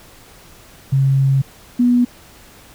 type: tone pair in turn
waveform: sine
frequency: 135.6 / 244.1 Hz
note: C#3 / B3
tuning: -38 / -20 cents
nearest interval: minor seventh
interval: 1018 cents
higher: second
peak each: -11 / -10 dBFS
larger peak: second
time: 0.92-1.42 / 1.79-2.05 s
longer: first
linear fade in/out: 10 ms
effects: pink hiss -44 dBFS RMS until 2.74 s